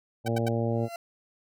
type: harmonic tone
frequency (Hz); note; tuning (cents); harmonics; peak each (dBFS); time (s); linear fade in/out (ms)
115.6; A#2; -14; 1 / 2 / 3 / 4 / 5 / 6 / 7; -28 / -31 / -34 / -33 / -33 / -40 / -40; 0.24-0.89; 50
type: tone bursts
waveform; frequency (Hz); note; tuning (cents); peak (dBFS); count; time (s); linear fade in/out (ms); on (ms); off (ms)
sawtooth; 768; G5; -36; -26; 3; 0.26-0.486; 5; 22; 80
type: tone with exponential growth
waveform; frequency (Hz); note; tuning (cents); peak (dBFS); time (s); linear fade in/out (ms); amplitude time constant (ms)
40% pulse; 683; F5; -39; -32; 0.68-0.96; 2; 59
effects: none